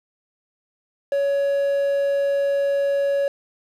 triangle tone with quantisation, 560 Hz, C#5, 18 cents sharp, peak -16 dBFS, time 1.12-3.28 s, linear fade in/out 2 ms, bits 6, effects low-pass 5000 Hz 12 dB/octave

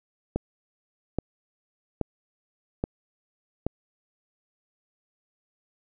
click train, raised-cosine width 2 ms, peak -12 dBFS, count 5, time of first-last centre 0.36-3.666 s, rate 1.21 Hz, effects none

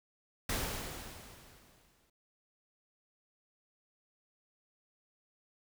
pink noise with exponential decay, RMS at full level -33 dBFS, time 0.49-2.1 s, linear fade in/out 5 ms, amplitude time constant 350 ms, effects none

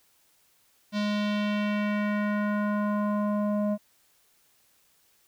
square tone with low-pass filter sweep, 207.7 Hz, G#3, in tune, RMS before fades -27 dBFS, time 0.92-3.78 s, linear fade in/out 50 ms, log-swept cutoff 4400 to 680 Hz, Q 1.9, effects white hiss -65 dBFS RMS until 5.27 s

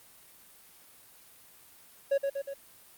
triangle tone with echo, 554.4 Hz, C#5, in tune, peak -21 dBFS, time 2.11-2.18 s, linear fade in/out 10 ms, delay 120 ms, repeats 3, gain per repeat -4 dB, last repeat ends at 2.54 s, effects white hiss -56 dBFS RMS until 2.97 s + Opus 32 kbps

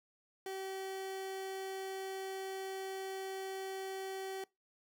30% pulse tone, 383.5 Hz, G4, 38 cents flat, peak -37 dBFS, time 0.46-4.44 s, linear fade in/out 2 ms, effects noise-tail reverb RT60 0.2 s tail -23 dB re dry

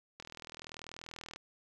click train, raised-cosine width 0.2 ms, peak -28 dBFS, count 48, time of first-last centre 0.2-1.36 s, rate 40.5 Hz, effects none

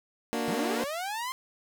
20% pulse chord, Bb augmented, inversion none, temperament equal, 233.1 / 293.7 / 370 Hz, Bb3 / D4 / F#4, 0 / 0 / 0 cents, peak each -26 / -29 / -32 dBFS, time 0.33-0.84 s, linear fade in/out 0 ms
sawtooth linear sweep, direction up, 147.8 to 1059 Hz, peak -28 dBFS, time 0.48-1.32 s, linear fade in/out 0 ms
effects none

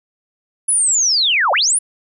sine linear two-way sweep, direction down then up, 10370 to 523.3 to 10370 Hz, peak -12 dBFS, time 0.68-1.79 s, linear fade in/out 10 ms, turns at 1.52 s, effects none

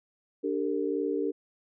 sine chord, G minor, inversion second, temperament equal with one note detuned, 293.7 / 392 / 455 Hz, D4 / G4 / Bb4, 0 / 0 / -42 cents, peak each -31 dBFS, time 0.43-1.32 s, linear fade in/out 20 ms, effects none

